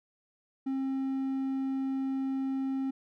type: tone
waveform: triangle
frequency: 267.5 Hz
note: C4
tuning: 38 cents sharp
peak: -27 dBFS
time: 0.66-2.91 s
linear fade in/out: 10 ms
effects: none